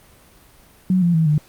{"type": "tone with pitch steps", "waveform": "sine", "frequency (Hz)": [185, 172.61, 161.05, 150.27], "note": ["F#3", "F3", "E3", "D3"], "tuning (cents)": [0, -20, -40, 40], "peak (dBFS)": -13, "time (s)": [0.9, 1.38], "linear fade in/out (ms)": 2, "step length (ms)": 120, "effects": ["pink hiss -50 dBFS RMS until 1.48 s", "Opus 32 kbps"]}